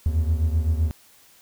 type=beating tone pair; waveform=triangle; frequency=77.5 / 85.3 Hz; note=D#2 / F2; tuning=-6 / -40 cents; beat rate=7.8 Hz; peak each=-18 / -23 dBFS; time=0.06-0.91 s; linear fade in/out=0 ms; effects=white hiss -54 dBFS RMS until 1.41 s